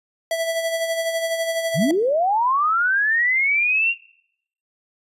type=tone with tremolo; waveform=square; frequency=659.3 Hz; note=E5; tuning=in tune; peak=-19 dBFS; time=0.31-1.91 s; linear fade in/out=2 ms; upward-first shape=sine; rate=12 Hz; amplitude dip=45%
type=linear sweep; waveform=sine; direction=up; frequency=115.2 to 2797 Hz; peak=-16 dBFS; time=1.74-3.95 s; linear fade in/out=50 ms
effects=noise-tail reverb RT60 0.7 s tail -21 dB re dry + resampled to 32000 Hz